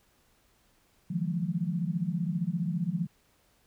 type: tone cluster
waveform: sine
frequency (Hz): 147.7 / 165 / 180.1 / 213.5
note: D3 / E3 / F#3 / G#3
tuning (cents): +10 / +2 / -46 / +48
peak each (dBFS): -39 / -31 / -31 / -39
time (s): 1.1-3.07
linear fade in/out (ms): 10
effects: pink hiss -67 dBFS RMS until 3.66 s